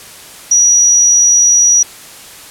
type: tone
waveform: sine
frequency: 5810 Hz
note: F#8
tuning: 32 cents flat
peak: -5 dBFS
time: 0.51-1.83 s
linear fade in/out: 5 ms
effects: white hiss -34 dBFS RMS until 2.5 s + low-pass 12000 Hz 12 dB/octave